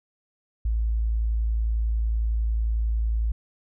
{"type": "tone", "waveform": "sine", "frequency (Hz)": 55.5, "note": "A1", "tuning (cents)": 16, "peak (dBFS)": -21, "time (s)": [0.65, 3.32], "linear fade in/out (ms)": 5, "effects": []}